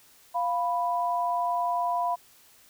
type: tone pair together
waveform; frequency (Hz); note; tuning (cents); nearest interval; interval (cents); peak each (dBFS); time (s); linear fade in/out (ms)
sine; 698.5 / 987.8; F5 / B5; 0 / 0; tritone; 600; -27; 0.34-2.16; 20
effects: white hiss -57 dBFS RMS until 2.69 s

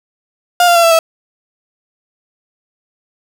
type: tone with pitch steps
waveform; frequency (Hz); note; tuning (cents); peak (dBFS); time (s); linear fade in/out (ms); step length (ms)
35% pulse; 707 / 693.3 / 679.8 / 666.5 / 653.6; F5 / F5 / F5 / E5 / E5; +21 / -13 / -47 / +19 / -15; -5; 0.6-0.99; 2; 78
effects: none

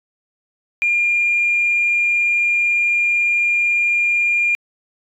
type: tone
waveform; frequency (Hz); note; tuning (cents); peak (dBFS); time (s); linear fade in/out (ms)
sine; 2406; D7; +41; -13; 0.82-4.55; 0
effects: tanh soft clip ceiling -9 dBFS

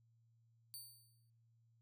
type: tone with exponential decay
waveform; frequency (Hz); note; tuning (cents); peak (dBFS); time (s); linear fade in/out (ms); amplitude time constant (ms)
10% pulse; 4569; D8; -48; -40; 0.74-1.3; 0; 120
effects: noise-tail reverb RT60 0.8 s tail -24 dB re dry + added 115 Hz sine -70 dBFS peak until 1.81 s

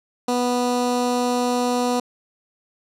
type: tone with notch filter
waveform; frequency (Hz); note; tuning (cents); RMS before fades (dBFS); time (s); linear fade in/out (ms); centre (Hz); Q
15% pulse; 245.9; B3; -7; -21; 0.28-2; 5; 2200; 1.5
effects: low-pass 10000 Hz 12 dB/octave

